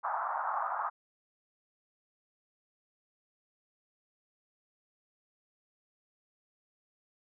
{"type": "band-pass noise", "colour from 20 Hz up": "white", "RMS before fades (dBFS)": -34, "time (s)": [0.03, 0.9], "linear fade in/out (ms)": 20, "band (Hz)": [720, 1300], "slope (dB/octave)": 48, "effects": []}